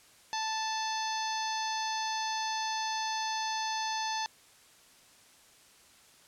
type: harmonic tone with a mistuned harmonic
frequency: 880 Hz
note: A5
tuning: in tune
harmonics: 1 / 2 / 3 / 4 / 5 / 6 / 7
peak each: -33 / -40 / -44 / -42 / -41 / -42 / -41 dBFS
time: 0.33-4.26 s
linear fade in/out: 0 ms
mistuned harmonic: 6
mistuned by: -58 cents
effects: white hiss -59 dBFS RMS until 6.27 s + low-pass 10000 Hz 12 dB/octave